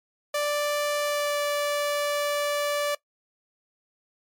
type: tone with pitch glide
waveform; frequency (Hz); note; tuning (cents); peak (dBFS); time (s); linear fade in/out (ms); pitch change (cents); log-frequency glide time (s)
sawtooth; 587 to 582.3; D5 to D5; -1 to -15; -20; 0.34-2.95; 5; -14; 1.01-1.4
effects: noise-tail reverb RT60 0.1 s tail -20 dB re dry + MP3 96 kbps